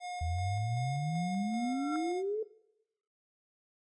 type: tone with tremolo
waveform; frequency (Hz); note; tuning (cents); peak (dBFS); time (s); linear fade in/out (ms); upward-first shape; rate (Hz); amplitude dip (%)
square; 717; F5; +45; -39; 0-2.23; 50; square; 2.6; 30
type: exponential sweep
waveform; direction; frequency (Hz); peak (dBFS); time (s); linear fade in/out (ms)
sine; up; 78.4 to 449.3; -31; 0.21-2.43; 5
type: tone with exponential growth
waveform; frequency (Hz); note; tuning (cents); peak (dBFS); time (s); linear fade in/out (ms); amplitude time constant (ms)
sine; 1361; F6; -45; -34; 1.51-1.96; 1; 96
effects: noise-tail reverb RT60 0.8 s tail -18 dB re dry + resampled to 22050 Hz